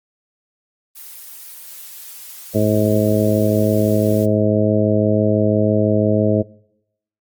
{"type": "noise", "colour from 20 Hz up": "blue", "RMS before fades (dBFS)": -36, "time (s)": [0.95, 4.26], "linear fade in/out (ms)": 20}
{"type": "harmonic tone", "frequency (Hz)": 106, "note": "G#2", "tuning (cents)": 36, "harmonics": [1, 2, 3, 4, 5, 6], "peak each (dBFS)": [-19, -18, -21, -21, -21, -21], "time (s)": [2.54, 6.43], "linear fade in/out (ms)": 20}
{"effects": ["noise-tail reverb RT60 0.8 s tail -23 dB re dry", "Opus 24 kbps"]}